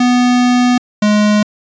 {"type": "tone pair in turn", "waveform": "square", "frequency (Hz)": [246.9, 209.7], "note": ["B3", "G#3"], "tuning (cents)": [0, 17], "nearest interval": "minor third", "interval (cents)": 283, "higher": "first", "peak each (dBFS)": -9, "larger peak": "neither", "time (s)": [[0, 0.78], [1.02, 1.43]], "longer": "first", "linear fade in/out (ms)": 5, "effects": ["resampled to 16000 Hz"]}